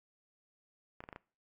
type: clicks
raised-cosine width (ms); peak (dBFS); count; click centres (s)
0.5; -30; 5; 1.005 / 1.039 / 1.089 / 1.128 / 1.161
effects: noise-tail reverb RT60 0.4 s tail -22 dB re dry + MP3 64 kbps